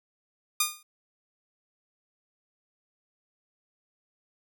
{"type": "tone with exponential decay", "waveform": "5% pulse", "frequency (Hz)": 1218, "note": "D#6", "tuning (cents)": -37, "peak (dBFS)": -8, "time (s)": [0.6, 0.83], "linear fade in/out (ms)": 5, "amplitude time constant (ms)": 50, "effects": []}